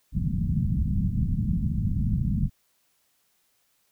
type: low-pass noise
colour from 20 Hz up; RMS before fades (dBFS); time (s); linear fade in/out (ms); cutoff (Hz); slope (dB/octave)
white; -25; 0.12-2.5; 50; 210; 48
effects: white hiss -69 dBFS RMS until 3.91 s